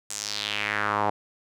sawtooth tone with band-pass filter sweep, 104.2 Hz, G#2, 6 cents sharp, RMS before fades -28 dBFS, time 0.1-1.1 s, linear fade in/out 5 ms, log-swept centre 7900 to 800 Hz, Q 2.9, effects none

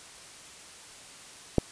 click, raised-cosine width 2 ms, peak -7 dBFS, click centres 1.583 s, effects white hiss -48 dBFS RMS until 1.71 s + resampled to 22050 Hz

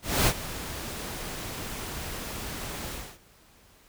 pink noise with ADSR envelope, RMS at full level -21 dBFS, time 0.02-3.19 s, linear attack 250 ms, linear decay 58 ms, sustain -15 dB, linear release 260 ms, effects pink hiss -58 dBFS RMS until 3.88 s

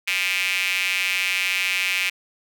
square tone with high-pass filter, 93.3 Hz, F#2, 15 cents sharp, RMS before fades -23 dBFS, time 0.07-2.1 s, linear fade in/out 10 ms, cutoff 2400 Hz, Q 5.3, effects none

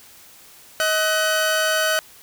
sawtooth tone pair together, 631.7 / 1500 Hz, D#5 / F#6, +26 / +23 cents, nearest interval octave + minor third, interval 1497 cents, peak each -17 dBFS, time 0.8-1.99 s, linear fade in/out 0 ms, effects white hiss -47 dBFS RMS until 2.22 s

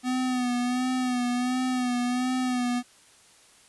square tone with vibrato, 250 Hz, B3, 21 cents sharp, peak -25 dBFS, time 0.03-2.83 s, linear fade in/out 50 ms, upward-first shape sine, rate 1.4 Hz, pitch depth 42 cents each way, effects white hiss -56 dBFS RMS until 3.68 s + resampled to 24000 Hz

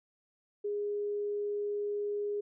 sine tone, 411.9 Hz, G#4, 14 cents flat, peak -31 dBFS, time 0.64-2.41 s, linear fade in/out 10 ms, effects none

